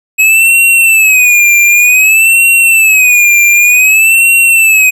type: tone with vibrato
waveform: square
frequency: 2553 Hz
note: D#7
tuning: 44 cents sharp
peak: -4 dBFS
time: 0.18-4.91 s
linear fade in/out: 20 ms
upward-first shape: sine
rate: 0.54 Hz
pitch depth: 120 cents each way
effects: none